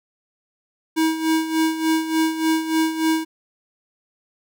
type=tone with tremolo; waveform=square; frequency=320 Hz; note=D#4; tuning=49 cents sharp; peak=-16 dBFS; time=0.96-3.25 s; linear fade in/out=20 ms; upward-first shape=sine; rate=3.4 Hz; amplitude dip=70%; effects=none